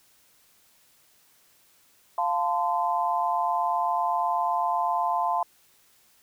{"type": "chord", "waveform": "sine", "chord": "F major", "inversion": "none", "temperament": "equal with one note detuned", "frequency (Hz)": [698.5, 880, 1027.9], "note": ["F5", "A5", "C6"], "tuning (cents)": [0, 0, -31], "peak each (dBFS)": -27, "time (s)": [2.18, 5.43], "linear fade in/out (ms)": 2, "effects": ["white hiss -61 dBFS RMS until 6.22 s"]}